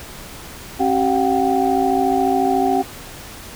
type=tone cluster; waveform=sine; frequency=269.5 / 383 / 721 / 775 Hz; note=C#4 / G4 / F#5 / G5; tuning=-49 / -40 / -45 / -20 cents; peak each=-20 dBFS; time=0.79-2.83 s; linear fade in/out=20 ms; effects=pink hiss -36 dBFS RMS until 3.55 s